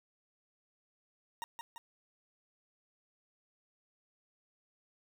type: tone with echo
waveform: 40% pulse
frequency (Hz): 932.3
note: A#5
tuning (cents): 0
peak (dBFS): -37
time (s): 1.42-1.44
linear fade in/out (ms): 0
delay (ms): 170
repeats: 2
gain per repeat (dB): -4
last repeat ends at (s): 1.78
effects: none